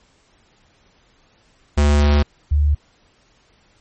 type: tone pair in turn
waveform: square / sine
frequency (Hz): 73 / 73.37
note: D2 / D2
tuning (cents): -10 / -1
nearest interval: unison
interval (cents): 9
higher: second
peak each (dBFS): -12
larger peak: neither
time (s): 1.77-2.23 / 2.51-2.75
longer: first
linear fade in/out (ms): 10
effects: pink hiss -57 dBFS RMS until 3.8 s + MP3 32 kbps